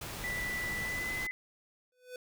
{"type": "noise", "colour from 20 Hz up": "pink", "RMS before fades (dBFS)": -41, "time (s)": [0.01, 1.27], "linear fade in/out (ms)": 5}
{"type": "tone with pitch glide", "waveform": "sine", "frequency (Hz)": [1975.5, 2023], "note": ["B6", "B6"], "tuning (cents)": [0, 41], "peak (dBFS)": -34, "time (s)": [0.24, 1.31], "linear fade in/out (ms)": 0, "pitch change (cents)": 41, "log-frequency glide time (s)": [0.78, 1.15]}
{"type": "tone with exponential growth", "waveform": "square", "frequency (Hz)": 500, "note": "B4", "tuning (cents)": 21, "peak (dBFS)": -39, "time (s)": [1.92, 2.16], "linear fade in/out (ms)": 2, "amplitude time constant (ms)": 51}
{"effects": []}